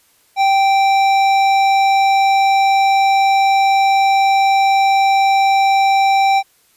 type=tone with hard clipping; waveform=triangle; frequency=782 Hz; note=G5; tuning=4 cents flat; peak=-12 dBFS; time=0.36-6.43 s; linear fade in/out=50 ms; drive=16 dB; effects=white hiss -55 dBFS RMS until 6.76 s + resampled to 32000 Hz